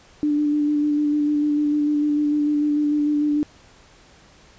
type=tone with vibrato; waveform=sine; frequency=295.9 Hz; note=D4; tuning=13 cents sharp; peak=-17 dBFS; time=0.23-3.43 s; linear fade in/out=0 ms; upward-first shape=square; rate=6.7 Hz; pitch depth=14 cents each way; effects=pink hiss -51 dBFS RMS until 4.58 s + resampled to 16000 Hz